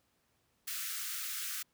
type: high-pass noise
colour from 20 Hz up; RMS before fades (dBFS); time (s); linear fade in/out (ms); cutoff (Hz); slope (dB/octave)
white; -39; 0.67-1.63; 10; 1200; 96
effects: pink hiss -75 dBFS RMS until 1.73 s + high-pass 60 Hz 12 dB/octave

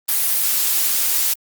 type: noise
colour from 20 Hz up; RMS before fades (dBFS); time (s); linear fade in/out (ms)
blue; -18; 0.08-1.34; 10
effects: Opus 32 kbps

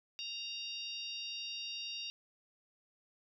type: harmonic tone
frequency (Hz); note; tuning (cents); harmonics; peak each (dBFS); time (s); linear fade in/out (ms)
931; A#5; -2; 3 / 4 / 5 / 6; -43 / -45 / -47 / -49; 0.19-2.1; 0
effects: none

